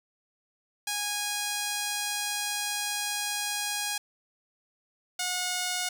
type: tone pair in turn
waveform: 5% pulse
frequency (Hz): 825 / 724.9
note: G#5 / F#5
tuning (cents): -12 / -36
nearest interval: major second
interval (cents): 224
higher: first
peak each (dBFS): -17 / -17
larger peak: neither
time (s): 0.87-3.98 / 5.19-5.89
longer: first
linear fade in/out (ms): 5
effects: none